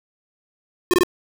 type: tone bursts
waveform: square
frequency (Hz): 359.2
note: F4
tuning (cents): +49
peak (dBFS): -13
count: 3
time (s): 0.91-1.034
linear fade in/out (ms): 0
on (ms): 26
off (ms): 23
effects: none